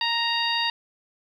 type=harmonic tone; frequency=932.3 Hz; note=A#5; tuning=in tune; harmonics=1 / 2 / 3 / 4 / 5; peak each=-28 / -29 / -28 / -28 / -30 dBFS; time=0.01-0.7 s; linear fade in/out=2 ms; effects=9-bit